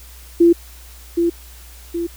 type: tone with echo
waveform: sine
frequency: 340.6 Hz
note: F4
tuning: 43 cents flat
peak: -7 dBFS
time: 0.4-0.53 s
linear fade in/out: 10 ms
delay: 770 ms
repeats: 2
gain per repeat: -6 dB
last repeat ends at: 2.07 s
effects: added 60 Hz sine -39 dBFS peak until 2.16 s + white hiss -44 dBFS RMS until 2.16 s